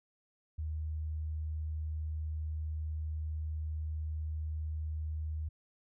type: tone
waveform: sine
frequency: 77.7 Hz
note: D#2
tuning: 2 cents flat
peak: -34 dBFS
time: 0.58-5.49 s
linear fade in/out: 10 ms
effects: none